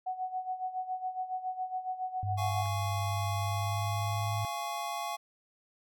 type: tone with tremolo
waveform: sine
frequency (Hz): 743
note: F#5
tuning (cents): +7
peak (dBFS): -30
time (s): 0.06-2.63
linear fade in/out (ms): 10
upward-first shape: sine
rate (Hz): 7.2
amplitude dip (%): 75
type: tone with pitch glide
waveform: sine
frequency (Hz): 100.3 to 105.17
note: G2 to G#2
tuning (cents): +40 to +22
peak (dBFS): -31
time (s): 2.23-4.45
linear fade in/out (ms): 0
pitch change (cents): +82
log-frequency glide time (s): 3.36-4.32
type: chord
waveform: square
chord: Db major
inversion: first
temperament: just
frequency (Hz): 693 / 831.5 / 1108.7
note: F5 / Ab5 / Db6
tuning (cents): -14 / +2 / 0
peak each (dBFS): -39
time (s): 2.37-5.17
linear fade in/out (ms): 20
type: click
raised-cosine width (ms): 0.5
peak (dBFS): -36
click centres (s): 2.658
effects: none